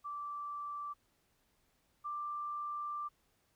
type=tone pair in turn; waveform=sine; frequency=1167 / 1180.6 Hz; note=D6 / D6; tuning=-11 / +9 cents; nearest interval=unison; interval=20 cents; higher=second; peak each=-39 / -37 dBFS; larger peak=second; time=0.04-0.94 / 2.04-3.09 s; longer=second; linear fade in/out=20 ms; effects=pink hiss -75 dBFS RMS until 3.55 s